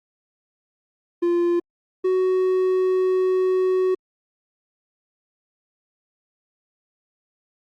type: tone pair in turn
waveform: triangle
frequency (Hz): 346.5 / 372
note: F4 / F#4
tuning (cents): -14 / +9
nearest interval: minor second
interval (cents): 123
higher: second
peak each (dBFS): -15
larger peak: neither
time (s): 1.22-1.6 / 2.04-3.95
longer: second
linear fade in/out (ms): 10
effects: Opus 32 kbps